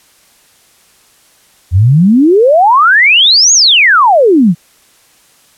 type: exponential two-way sweep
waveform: sine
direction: up then down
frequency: 83.1 to 6830 to 154.7 Hz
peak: -3 dBFS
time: 1.71-4.55 s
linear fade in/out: 50 ms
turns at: 3.53 s
effects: white hiss -47 dBFS RMS until 5.57 s + low-pass 12000 Hz 12 dB/octave